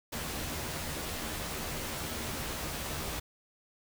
pink noise with comb filter, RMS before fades -37 dBFS, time 0.12-3.2 s, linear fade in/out 10 ms, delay 13 ms, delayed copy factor +0.55, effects none

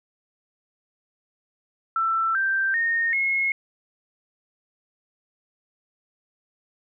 sine tone with pitch steps, 1334 / 1568.2 / 1843.5 / 2167 Hz, E6 / G6 / A#6 / C#7, +20 / 0 / -20 / -40 cents, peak -20 dBFS, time 1.96-3.52 s, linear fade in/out 2 ms, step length 390 ms, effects none

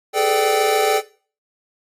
square tone cluster, 406.5 / 433.3 / 498.2 / 589 / 776 Hz, G#4 / A4 / B4 / D5 / G5, -37 / -27 / +15 / +5 / -18 cents, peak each -27 / -20 / -29 / -24 / -20 dBFS, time 0.13-1.02 s, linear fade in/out 50 ms, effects noise-tail reverb RT60 0.4 s tail -18 dB re dry + AAC 48 kbps

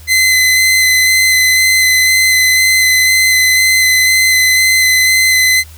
sawtooth tone with vibrato, 2041 Hz, C7, 44 cents flat, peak -4 dBFS, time 0.07-5.64 s, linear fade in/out 50 ms, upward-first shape square, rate 2 Hz, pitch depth 8 cents each way, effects added 79 Hz sine -33 dBFS peak until 5.77 s + white hiss -41 dBFS RMS until 5.77 s

